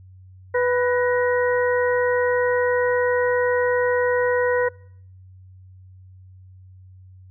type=harmonic tone with a mistuned harmonic; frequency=493.9 Hz; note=B4; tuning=in tune; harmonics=1 / 2 / 3 / 4; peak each=-18 / -27 / -28 / -27 dBFS; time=0.54-4.69 s; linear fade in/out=10 ms; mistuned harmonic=4; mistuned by=-76 cents; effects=noise-tail reverb RT60 0.7 s tail -26 dB re dry + added 93 Hz sine -43 dBFS peak until 7.3 s